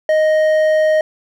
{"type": "tone with hard clipping", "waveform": "sine", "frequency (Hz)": 622.3, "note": "D#5", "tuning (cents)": 0, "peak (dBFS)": -12, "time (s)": [0.09, 1.01], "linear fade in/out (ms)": 2, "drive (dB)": 6, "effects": []}